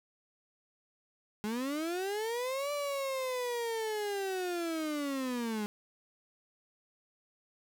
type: linear two-way sweep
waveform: 35% pulse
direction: up then down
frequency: 205.1 to 585 to 205.1 Hz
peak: -31 dBFS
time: 1.44-5.66 s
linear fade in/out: 0 ms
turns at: 2.72 s
effects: none